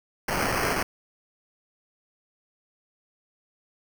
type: noise with sample-and-hold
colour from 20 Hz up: white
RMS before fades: -26 dBFS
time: 0.28-0.83 s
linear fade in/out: 5 ms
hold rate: 3675 Hz
effects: none